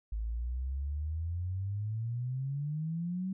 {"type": "exponential sweep", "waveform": "sine", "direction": "up", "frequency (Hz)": [52.5, 192.5], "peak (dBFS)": -32, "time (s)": [0.12, 3.33], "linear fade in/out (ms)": 5, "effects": []}